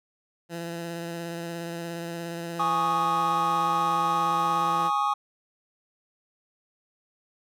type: tone with vibrato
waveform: 15% pulse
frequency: 169.1 Hz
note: E3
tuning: 44 cents sharp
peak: -26 dBFS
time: 0.49-4.91 s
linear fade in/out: 50 ms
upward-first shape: square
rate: 17 Hz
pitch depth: 14 cents each way
type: chord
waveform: triangle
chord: Ab suspended fourth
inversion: none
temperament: equal with one note detuned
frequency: 828.2 / 1108.7 / 1244.5 Hz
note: Ab5 / Db6 / Eb6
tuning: -5 / 0 / 0 cents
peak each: -25 dBFS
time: 2.59-5.14 s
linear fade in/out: 10 ms
effects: none